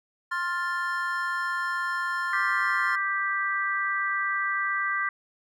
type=chord; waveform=triangle; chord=F major; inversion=second; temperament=equal with one note detuned; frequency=1056.8 / 1396.9 / 1760 Hz; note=C6 / F6 / A6; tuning=+17 / 0 / 0 cents; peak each=-29 dBFS; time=0.31-2.96 s; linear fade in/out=10 ms
type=harmonic tone; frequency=393.2 Hz; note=G4; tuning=5 cents sharp; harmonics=3 / 4 / 5; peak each=-29 / -29 / -29 dBFS; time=2.33-5.09 s; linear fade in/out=2 ms
effects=none